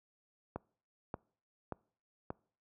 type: click train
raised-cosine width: 1 ms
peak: -24 dBFS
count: 4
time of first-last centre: 0.56-2.304 s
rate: 1.72 Hz
effects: noise-tail reverb RT60 0.5 s tail -25 dB re dry + high-pass 60 Hz 12 dB/octave